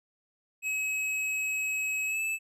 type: tone with pitch glide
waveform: square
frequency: 2560 to 2621 Hz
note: D#7 to E7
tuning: +49 to -11 cents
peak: -29 dBFS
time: 0.62-2.39 s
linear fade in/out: 50 ms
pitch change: +40 cents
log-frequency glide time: 2.06-2.21 s
effects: low-pass 12000 Hz 12 dB/octave